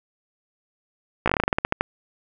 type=slowing click train; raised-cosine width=0.5 ms; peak=-4 dBFS; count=14; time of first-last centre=1.26-1.81 s; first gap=16 ms; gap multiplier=1.15; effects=none